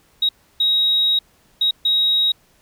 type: tone bursts at uneven times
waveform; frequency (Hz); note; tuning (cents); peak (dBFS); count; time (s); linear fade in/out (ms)
sine; 3800; A#7; +33; -13; 4; 0.22-0.29 / 0.6-1.19 / 1.61-1.71 / 1.85-2.32; 5
effects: tanh soft clip ceiling -9 dBFS + pink hiss -57 dBFS RMS until 2.61 s